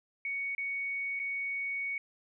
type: tone with dropouts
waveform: sine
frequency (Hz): 2230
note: C#7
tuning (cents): +10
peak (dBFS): -32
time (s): 0.25-1.98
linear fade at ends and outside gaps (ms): 2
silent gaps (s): 0.55-0.58 / 1.193-1.198
effects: none